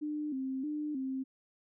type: tone with vibrato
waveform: sine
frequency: 281.6 Hz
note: C#4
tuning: 27 cents sharp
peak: -33 dBFS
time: 0.01-1.24 s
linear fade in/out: 20 ms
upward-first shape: square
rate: 1.6 Hz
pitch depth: 110 cents each way
effects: none